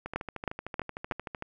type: two click trains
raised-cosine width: 0.5 ms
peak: -14 / -21 dBFS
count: 4 / 19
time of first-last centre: 0.16-1.112 / 0.06-1.424 s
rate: 3.15 / 13.2 Hz
effects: none